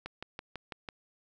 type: click train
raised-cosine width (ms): 0.3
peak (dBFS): -23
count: 6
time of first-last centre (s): 0.06-0.888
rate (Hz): 6.04
effects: none